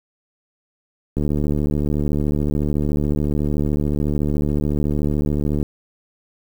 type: click train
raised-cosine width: 3 ms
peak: -9 dBFS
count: 330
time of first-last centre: 1.17-5.628 s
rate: 73.8 Hz
effects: 7-bit